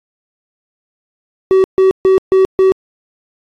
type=tone bursts; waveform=triangle; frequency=380.1 Hz; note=F#4; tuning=47 cents sharp; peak=-4 dBFS; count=5; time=1.51-2.72 s; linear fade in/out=0 ms; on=130 ms; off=140 ms; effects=AAC 32 kbps